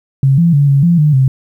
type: tone with pitch steps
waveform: sine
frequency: 135.6 / 169.5 / 142.7 / 139 / 171.7 / 150.3 / 132.4 Hz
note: C#3 / E3 / D3 / C#3 / F3 / D3 / C3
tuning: -38 / +49 / -49 / +5 / -29 / +40 / +21 cents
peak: -6 dBFS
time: 0.23-1.28 s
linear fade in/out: 2 ms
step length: 150 ms
effects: 8-bit